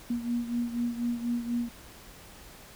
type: beating tone pair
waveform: sine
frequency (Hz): 237.3 / 241.4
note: A#3 / B3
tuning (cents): +31 / -39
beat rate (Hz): 4.1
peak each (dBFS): -29 / -34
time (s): 0.1-1.69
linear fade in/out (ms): 5
effects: added 50 Hz sine -58 dBFS peak until 2.75 s + pink hiss -50 dBFS RMS until 2.75 s